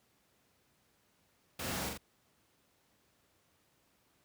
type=noise with echo; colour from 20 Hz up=pink; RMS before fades=-39 dBFS; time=1.59-1.89 s; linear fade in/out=5 ms; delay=43 ms; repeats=2; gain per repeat=-3 dB; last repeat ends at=1.976 s; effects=pink hiss -72 dBFS RMS until 4.24 s + high-pass 80 Hz 12 dB/octave